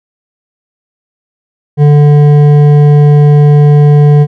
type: tone with hard clipping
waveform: sine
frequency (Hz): 146.83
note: D3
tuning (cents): 0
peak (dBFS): -3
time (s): 1.77-4.27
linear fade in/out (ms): 50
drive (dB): 9
effects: none